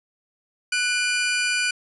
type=tone pair together; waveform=sawtooth; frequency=1483.7 / 2400 Hz; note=F#6 / D7; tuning=+4 / +37 cents; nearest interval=minor sixth; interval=833 cents; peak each=-20 dBFS; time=0.72-1.71 s; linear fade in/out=5 ms; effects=resampled to 24000 Hz + 9-bit